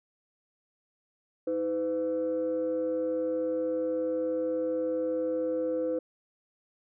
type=tone pair together; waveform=sine; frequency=318.5 / 506 Hz; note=D#4 / B4; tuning=+41 / +42 cents; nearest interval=minor sixth; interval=801 cents; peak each=-31 / -27 dBFS; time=1.47-5.99 s; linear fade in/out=5 ms; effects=tanh soft clip ceiling -22 dBFS